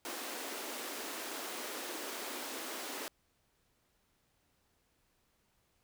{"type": "high-pass noise", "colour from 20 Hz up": "pink", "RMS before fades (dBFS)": -42, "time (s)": [0.05, 3.08], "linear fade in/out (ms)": 0, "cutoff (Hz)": 250, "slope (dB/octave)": 48, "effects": ["pink hiss -75 dBFS RMS until 5.83 s"]}